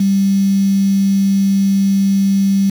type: tone with quantisation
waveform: sine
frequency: 196 Hz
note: G3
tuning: in tune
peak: -10 dBFS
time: 0-2.7 s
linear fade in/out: 5 ms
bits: 5
effects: none